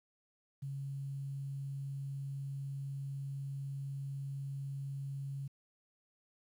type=tone; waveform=sine; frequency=138 Hz; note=C#3; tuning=7 cents flat; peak=-38 dBFS; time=0.62-5.48 s; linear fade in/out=10 ms; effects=11-bit